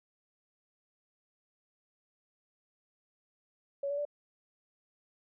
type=tone with pitch steps; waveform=sine; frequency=560 / 571.8 / 583.8 Hz; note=C#5 / D5 / D5; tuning=+18 / -46 / -10 cents; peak=-31 dBFS; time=3.83-4.052 s; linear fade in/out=5 ms; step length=74 ms; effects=none